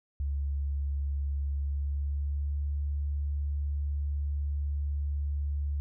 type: tone with pitch glide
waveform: sine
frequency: 70.4 to 72 Hz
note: C#2 to D2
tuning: +27 to -34 cents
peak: -28 dBFS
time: 0.2-5.8 s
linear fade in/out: 0 ms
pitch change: +39 cents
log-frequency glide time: 1.54-2.62 s
effects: none